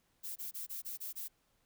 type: noise bursts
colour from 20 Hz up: violet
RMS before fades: -42 dBFS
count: 7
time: 0.23-1.284 s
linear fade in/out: 20 ms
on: 130 ms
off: 24 ms
effects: pink hiss -75 dBFS RMS until 1.65 s